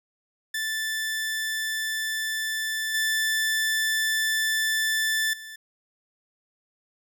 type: tone with level steps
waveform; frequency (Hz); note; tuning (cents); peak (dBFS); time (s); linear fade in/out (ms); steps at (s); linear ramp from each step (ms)
sawtooth; 1760; A6; 0; -23 / -19 / -35; 0.54-5.56; 5; 2.94 / 5.33; 5
effects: none